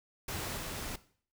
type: noise with level steps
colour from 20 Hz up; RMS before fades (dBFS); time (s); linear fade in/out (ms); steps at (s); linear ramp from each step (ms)
pink; -38 / -40; 0.28-0.96; 5; 0.57; 5
effects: noise-tail reverb RT60 0.5 s tail -17 dB re dry

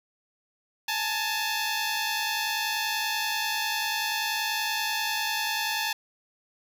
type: tone pair together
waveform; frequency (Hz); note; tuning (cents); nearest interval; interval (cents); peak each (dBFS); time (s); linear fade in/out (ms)
10% pulse; 846 / 896.3; G#5 / A5; +32 / +32; minor second; 100; -21; 0.88-5.93; 5
effects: none

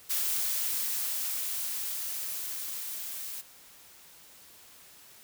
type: noise with level ramp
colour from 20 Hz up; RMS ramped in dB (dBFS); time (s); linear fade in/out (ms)
blue; -29 to -39; 0.09-3.42; 20
effects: white hiss -54 dBFS RMS until 5.23 s

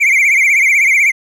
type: tone with vibrato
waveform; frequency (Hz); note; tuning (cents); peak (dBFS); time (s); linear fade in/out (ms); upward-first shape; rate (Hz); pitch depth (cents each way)
triangle; 2217; C#7; 0; -6; 0-1.12; 20; triangle; 16; 150
effects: none

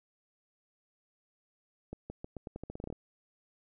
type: accelerating click train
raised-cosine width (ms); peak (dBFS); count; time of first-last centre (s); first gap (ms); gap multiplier
2; -27; 14; 1.93-2.926; 170; 0.85
effects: none

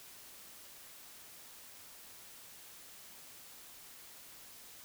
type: silence
effects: white hiss -54 dBFS RMS until 4.84 s

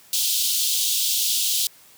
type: high-pass noise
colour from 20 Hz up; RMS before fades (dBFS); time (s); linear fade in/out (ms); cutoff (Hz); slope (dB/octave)
pink; -22; 0.13-1.67; 2; 3100; 48
effects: white hiss -51 dBFS RMS until 1.97 s + high-pass 60 Hz 12 dB/octave

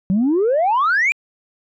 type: exponential sweep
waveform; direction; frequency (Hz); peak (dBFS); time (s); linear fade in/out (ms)
sine; up; 180 to 2457; -12; 0.1-1.12; 0
effects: tanh soft clip ceiling -11 dBFS

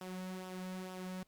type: tone with flanger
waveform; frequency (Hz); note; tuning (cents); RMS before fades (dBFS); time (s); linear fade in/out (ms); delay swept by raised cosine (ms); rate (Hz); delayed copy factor
sawtooth; 185; F#3; 0; -44; 0.01-1.23; 2; 0.45 to 2.95; 2.2; -0.5
effects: pink hiss -75 dBFS RMS until 1.27 s + Opus 48 kbps

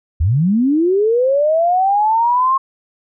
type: linear sweep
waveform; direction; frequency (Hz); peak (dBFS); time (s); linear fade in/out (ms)
sine; up; 69.1 to 1081; -11; 0.2-2.58; 10
effects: none

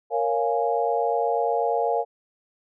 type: chord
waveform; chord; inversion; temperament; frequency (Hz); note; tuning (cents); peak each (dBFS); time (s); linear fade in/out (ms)
sine; Bb minor seventh; none; equal; 466.2 / 554.4 / 698.5 / 830.6; Bb4 / Db5 / F5 / Ab5; 0 / 0 / 0 / 0; -25 / -28 / -25 / -27; 0.1-2.05; 50
effects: none

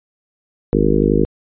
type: harmonic tone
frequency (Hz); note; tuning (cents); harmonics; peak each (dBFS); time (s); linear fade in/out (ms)
51.5; G#1; -14; 1 / 3 / 4 / 5 / 6 / 7 / 8 / 9; -20 / -20 / -20 / -20 / -20 / -20 / -20 / -20; 0.73-1.25; 0
type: noise with exponential decay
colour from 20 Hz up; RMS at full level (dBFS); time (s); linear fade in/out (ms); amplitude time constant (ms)
violet; -35; 1.02-1.13; 5; 23
effects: resampled to 8000 Hz

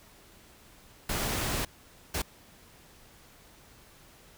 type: noise bursts at uneven times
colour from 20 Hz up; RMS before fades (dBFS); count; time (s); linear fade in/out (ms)
pink; -31; 2; 1.09-1.65 / 2.14-2.22; 5
effects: pink hiss -56 dBFS RMS until 4.37 s

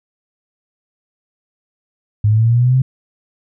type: linear sweep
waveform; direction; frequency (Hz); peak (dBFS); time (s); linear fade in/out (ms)
sine; up; 103.4 to 132.7; -9; 2.24-2.82; 5
effects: none

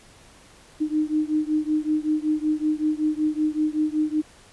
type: beating tone pair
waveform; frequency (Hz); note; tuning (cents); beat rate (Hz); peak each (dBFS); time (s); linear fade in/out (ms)
sine; 304.7 / 310; D#4 / D#4; -36 / -6; 5.3; -23 / -24; 0.8-4.22; 20
effects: pink hiss -51 dBFS RMS until 4.52 s + resampled to 24000 Hz

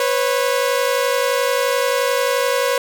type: tone pair together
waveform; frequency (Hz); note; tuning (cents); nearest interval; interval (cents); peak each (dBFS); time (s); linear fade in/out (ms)
sawtooth; 494.5 / 546; B4 / C#5; +2 / -26; major second; 172; -15; 0-2.78; 2
effects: none

